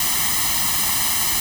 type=noise with comb filter; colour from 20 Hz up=white; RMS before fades=-20 dBFS; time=0-1.4 s; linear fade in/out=2 ms; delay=0.99 ms; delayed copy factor=+0.9; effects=none